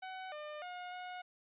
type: tone with pitch steps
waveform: sawtooth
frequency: 751 / 601 / 719 / 726 Hz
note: F#5 / D5 / F#5 / F#5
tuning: +26 / +40 / -50 / -33 cents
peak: -39 dBFS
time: 0.02-1.22 s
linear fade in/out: 10 ms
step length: 300 ms
effects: resampled to 8000 Hz